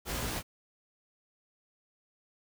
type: noise with comb filter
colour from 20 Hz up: pink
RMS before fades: -35 dBFS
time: 0.05-0.43 s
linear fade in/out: 50 ms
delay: 17 ms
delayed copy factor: +0.5
effects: none